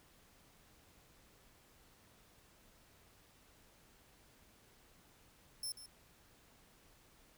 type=tone with echo; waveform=20% pulse; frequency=5340 Hz; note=E8; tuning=22 cents sharp; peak=-34 dBFS; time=5.63-5.72 s; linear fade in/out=2 ms; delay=140 ms; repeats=1; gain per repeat=-12 dB; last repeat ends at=5.86 s; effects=pink hiss -66 dBFS RMS until 7.37 s